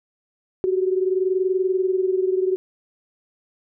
sine tone pair together, 371 / 391.6 Hz, F#4 / G4, +5 / -2 cents, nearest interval minor second, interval 93 cents, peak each -19 / -24 dBFS, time 0.64-2.56 s, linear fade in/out 0 ms, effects none

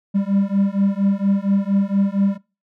triangle beating tone pair, 195.8 / 200.1 Hz, G3 / G3, -2 / +36 cents, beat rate 4.3 Hz, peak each -17 dBFS, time 0.14-2.38 s, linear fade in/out 20 ms, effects noise-tail reverb RT60 0.3 s tail -23 dB re dry

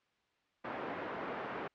pink band-pass noise, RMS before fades -41 dBFS, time 0.64-1.68 s, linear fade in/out 10 ms, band 300 to 1700 Hz, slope 12 dB/octave, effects white hiss -75 dBFS RMS until 1.74 s + low-pass 3000 Hz 12 dB/octave

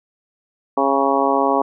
harmonic tone with a mistuned harmonic, 137.4 Hz, C#3, 15 cents flat, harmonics 2 / 3 / 4 / 5 / 6 / 7 / 8, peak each -22 / -22 / -22 / -22 / -22 / -22 / -22 dBFS, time 0.77-1.62 s, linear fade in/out 5 ms, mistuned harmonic 8, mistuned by +22 cents, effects none

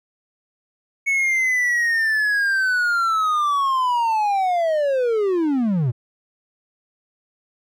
triangle linear sweep, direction down, 2217 to 110 Hz, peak -15 dBFS, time 1.06-5.92 s, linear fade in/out 20 ms, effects none

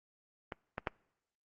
clicks, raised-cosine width 0.5 ms, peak -24 / -21 / -17 dBFS, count 3, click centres 0.522 / 0.781 / 0.872 s, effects noise-tail reverb RT60 0.8 s tail -25 dB re dry + Opus 24 kbps

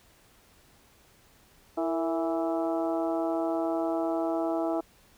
harmonic tone with a mistuned harmonic, 164.81 Hz, E3, in tune, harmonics 2 / 3 / 4 / 5 / 6 / 7 / 8, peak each -29 / -38 / -30 / -36 / -43 / -45 / -42 dBFS, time 1.77-4.81 s, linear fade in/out 10 ms, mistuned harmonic 3, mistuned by -110 cents, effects pink hiss -60 dBFS RMS until 5.17 s

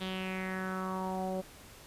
sawtooth tone with low-pass filter sweep, 187.6 Hz, F#3, 24 cents sharp, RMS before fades -36 dBFS, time 0-1.42 s, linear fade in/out 20 ms, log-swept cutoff 3600 to 590 Hz, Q 4.5, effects pink hiss -53 dBFS RMS until 1.86 s + resampled to 32000 Hz

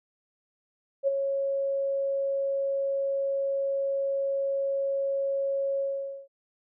sine tone with ADSR envelope, 550 Hz, C#5, 14 cents flat, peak -19 dBFS, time 1.03-6.28 s, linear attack 45 ms, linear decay 17 ms, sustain -6 dB, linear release 480 ms, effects none

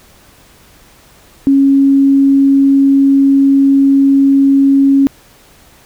sine tone, 274.9 Hz, C#4, 14 cents flat, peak -5 dBFS, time 1.47-5.07 s, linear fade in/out 0 ms, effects pink hiss -44 dBFS RMS until 5.85 s

